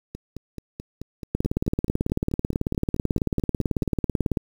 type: two click trains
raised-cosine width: 3 ms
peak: -21 / -9 dBFS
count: 18 / 56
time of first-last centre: 0.15-3.83 / 1.35-4.372 s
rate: 4.62 / 18.2 Hz
effects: 7-bit